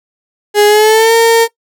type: tone with pitch glide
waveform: 35% pulse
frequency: 415.3 to 458.2 Hz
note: G#4 to A#4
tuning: 0 to -30 cents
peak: -3 dBFS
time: 0.54-1.48 s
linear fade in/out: 50 ms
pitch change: +170 cents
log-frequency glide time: 0.67-1.14 s
effects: noise-tail reverb RT60 0.1 s tail -19 dB re dry